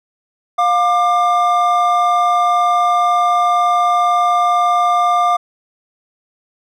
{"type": "tone pair together", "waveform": "triangle", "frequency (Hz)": [707.4, 1193], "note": ["F5", "D6"], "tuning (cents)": [22, 27], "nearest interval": "major sixth", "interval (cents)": 905, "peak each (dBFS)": -12, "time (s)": [0.58, 5.37], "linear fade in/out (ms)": 10, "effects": []}